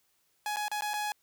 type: tone with dropouts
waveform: sawtooth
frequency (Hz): 838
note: G#5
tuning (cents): +15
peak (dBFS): -27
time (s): 0.46-1.12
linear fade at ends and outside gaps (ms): 1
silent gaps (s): 0.561-0.568 / 0.682-0.715 / 0.809-0.821 / 0.935-0.939
effects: white hiss -72 dBFS RMS until 1.22 s